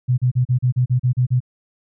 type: tone bursts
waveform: sine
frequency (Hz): 125.4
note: B2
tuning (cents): +27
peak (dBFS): -13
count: 10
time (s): 0.08-1.404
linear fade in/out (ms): 20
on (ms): 100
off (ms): 36
effects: none